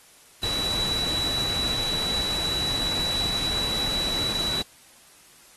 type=tone in noise; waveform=sine; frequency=3930 Hz; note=B7; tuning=9 cents flat; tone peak=-25 dBFS; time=0.43-4.62 s; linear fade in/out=2 ms; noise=pink; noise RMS=-32 dBFS; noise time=0.43-4.62 s; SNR=+4 dB; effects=white hiss -53 dBFS RMS until 5.56 s + AAC 32 kbps